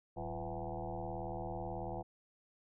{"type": "tone with frequency modulation", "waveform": "sine", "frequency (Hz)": 421.6, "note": "G#4", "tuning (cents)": 26, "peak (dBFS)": -38, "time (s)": [0.16, 2.03], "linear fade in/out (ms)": 20, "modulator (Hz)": 78.4, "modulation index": 5.3, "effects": []}